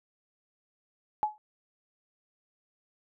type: tone with exponential decay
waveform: sine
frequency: 850 Hz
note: G#5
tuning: 40 cents sharp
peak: -20 dBFS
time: 1.23-1.38 s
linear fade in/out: 0 ms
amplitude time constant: 31 ms
effects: none